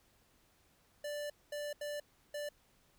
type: tone bursts at uneven times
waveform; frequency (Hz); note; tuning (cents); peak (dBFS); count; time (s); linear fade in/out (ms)
square; 587.3; D5; 0; -39; 4; 1.04-1.3 / 1.52-1.73 / 1.81-2 / 2.34-2.49; 5
effects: pink hiss -70 dBFS RMS until 2.98 s